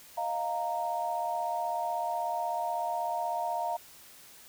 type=chord; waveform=sine; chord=Eb suspended second; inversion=none; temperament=equal with one note detuned; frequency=622.3 / 698.5 / 928 Hz; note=Eb5 / F5 / Bb5; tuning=0 / 0 / -8 cents; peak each=-38 / -32 / -33 dBFS; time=0.17-3.77 s; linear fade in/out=10 ms; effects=white hiss -53 dBFS RMS until 4.48 s